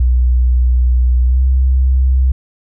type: tone with pitch glide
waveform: sine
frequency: 61.74 to 64.81 Hz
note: B1 to C2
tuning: 0 to -16 cents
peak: -8 dBFS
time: 0-2.32 s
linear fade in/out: 5 ms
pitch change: +84 cents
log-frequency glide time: 1.25-1.42 s
effects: none